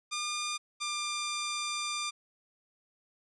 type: tone pair in turn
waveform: 10% pulse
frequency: 1206 / 1194.2 Hz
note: D6 / D6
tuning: +46 / +29 cents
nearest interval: unison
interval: 17 cents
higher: first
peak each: -24 dBFS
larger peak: neither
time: 0.11-0.58 / 0.8-2.11 s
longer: second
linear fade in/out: 20 ms
effects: resampled to 24000 Hz